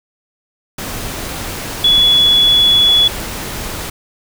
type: tone in noise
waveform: sine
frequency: 3400 Hz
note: G#7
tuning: 40 cents sharp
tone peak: -7 dBFS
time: 1.84-3.08 s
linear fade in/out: 5 ms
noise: pink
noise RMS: -24 dBFS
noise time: 0.78-3.9 s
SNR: +14 dB
effects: none